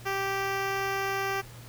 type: tone with notch filter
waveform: 10% pulse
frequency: 390.8 Hz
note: G4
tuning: 5 cents flat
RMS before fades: -30 dBFS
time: 0.05-1.42 s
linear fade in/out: 20 ms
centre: 9000 Hz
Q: 0.68
effects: added 119 Hz sine -45 dBFS peak until 1.68 s + pink hiss -50 dBFS RMS until 1.68 s